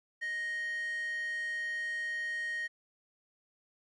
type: tone with high-pass filter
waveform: square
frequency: 623 Hz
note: D#5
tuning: 2 cents sharp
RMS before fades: -36 dBFS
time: 0.21-2.68 s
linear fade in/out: 20 ms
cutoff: 1800 Hz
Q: 9.3
effects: resampled to 22050 Hz + 12-bit